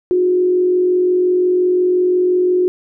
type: tone with frequency modulation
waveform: sine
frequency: 362.1 Hz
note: F#4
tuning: 37 cents flat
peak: -11 dBFS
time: 0.11-2.68 s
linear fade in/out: 0 ms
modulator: 45.7 Hz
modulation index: 0.31
effects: none